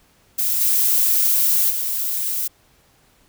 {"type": "noise with level steps", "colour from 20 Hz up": "violet", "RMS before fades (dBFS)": [-20, -17, -23], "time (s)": [0.38, 2.48], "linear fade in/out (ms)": 10, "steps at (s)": [0.61, 1.7], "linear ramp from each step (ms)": 5, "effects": ["pink hiss -57 dBFS RMS until 3.28 s"]}